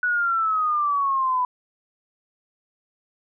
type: exponential sweep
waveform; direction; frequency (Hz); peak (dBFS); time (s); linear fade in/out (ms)
sine; down; 1480 to 990; -19; 0.03-1.45; 2
effects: none